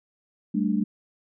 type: chord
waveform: sine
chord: G suspended second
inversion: none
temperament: just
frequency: 196 / 220.5 / 294 Hz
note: G3 / A3 / D4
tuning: 0 / +4 / +2 cents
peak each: -25 / -25 / -28 dBFS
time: 0.54-0.84 s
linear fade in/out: 10 ms
effects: none